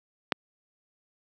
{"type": "click", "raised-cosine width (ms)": 0.3, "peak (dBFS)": -6, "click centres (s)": 0.322, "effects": ["high-pass 200 Hz 12 dB/octave"]}